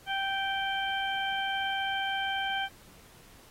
harmonic tone, 781 Hz, G5, 7 cents flat, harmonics 1 / 2 / 3 / 4, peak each -32 / -33 / -39 / -35 dBFS, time 0.06-2.69 s, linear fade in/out 50 ms, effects pink hiss -56 dBFS RMS until 3.5 s + AAC 48 kbps

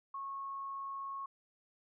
sine tone, 1096 Hz, C#6, 20 cents flat, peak -39 dBFS, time 0.14-1.26 s, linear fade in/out 5 ms, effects none

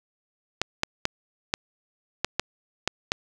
clicks, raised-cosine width 0.2 ms, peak -5 dBFS, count 8, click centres 0.616 / 0.834 / 1.054 / 1.539 / 2.246 / 2.396 / 2.876 / 3.119 s, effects none

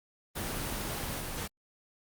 pink noise with level steps, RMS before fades -35 / -37 dBFS, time 0.35-1.48 s, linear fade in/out 20 ms, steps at 1.2 s, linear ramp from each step 5 ms, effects Opus 24 kbps

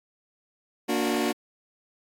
sawtooth chord, Bb augmented, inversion none, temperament just, 233.1 / 291.4 / 364.2 Hz, Bb3 / D4 / F#4, 0 / -13 / -27 cents, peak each -24 dBFS, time 0.88-1.33 s, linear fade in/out 20 ms, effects AAC 64 kbps

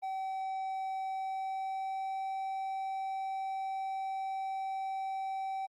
triangle tone with pitch glide, 766 to 770.9 Hz, G5 to G5, -40 to -29 cents, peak -32 dBFS, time 0.02-5.67 s, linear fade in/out 20 ms, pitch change +11 cents, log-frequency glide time 1.05-2.28 s, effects Opus 32 kbps

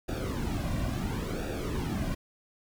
brown noise with flanger, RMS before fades -32 dBFS, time 0.08-2.15 s, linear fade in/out 10 ms, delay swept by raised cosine 0.95 to 2.35 ms, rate 0.72 Hz, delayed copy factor -0.75, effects none

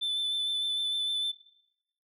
sine tone with vibrato, 3520 Hz, A7, in tune, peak -25 dBFS, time 0.01-1.32 s, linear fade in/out 20 ms, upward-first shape sine, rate 6.6 Hz, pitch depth 18 cents each way, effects noise-tail reverb RT60 0.8 s tail -20 dB re dry + tanh soft clip ceiling -27 dBFS

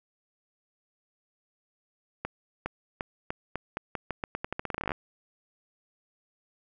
accelerating click train, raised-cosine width 0.5 ms, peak -16 dBFS, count 24, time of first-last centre 2.25-4.918 s, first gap 410 ms, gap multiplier 0.85, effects none

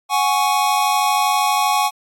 square chord, F# suspended second, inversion none, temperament just, 740 / 832.5 / 1110 Hz, F#5 / G#5 / C#6, 0 / +4 / +2 cents, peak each -22 / -19 / -20 dBFS, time 0.09-1.91 s, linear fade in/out 50 ms, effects AAC 48 kbps

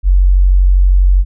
sine tone, 46.25 Hz, F#1, in tune, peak -5 dBFS, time 0.03-1.25 s, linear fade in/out 50 ms, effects none

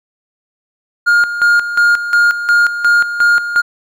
triangle tone with tremolo, 1417 Hz, F6, 25 cents sharp, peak -5 dBFS, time 1.06-3.62 s, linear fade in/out 20 ms, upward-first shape square, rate 2.8 Hz, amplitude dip 70%, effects none

